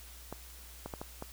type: clicks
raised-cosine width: 1 ms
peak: -25 dBFS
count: 5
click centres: 0.326 / 0.86 / 0.938 / 1.015 / 1.224 s
effects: added 60 Hz sine -51 dBFS peak until 1.32 s + white hiss -53 dBFS RMS until 1.32 s